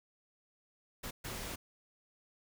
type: noise bursts at uneven times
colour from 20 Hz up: pink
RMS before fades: -42 dBFS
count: 2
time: 1.03-1.11 / 1.24-1.56 s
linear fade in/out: 10 ms
effects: none